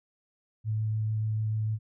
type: tone with vibrato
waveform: sine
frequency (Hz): 108.7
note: A2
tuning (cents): -21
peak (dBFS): -26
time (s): 0.64-1.79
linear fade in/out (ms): 50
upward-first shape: triangle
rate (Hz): 6.8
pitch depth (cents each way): 11
effects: none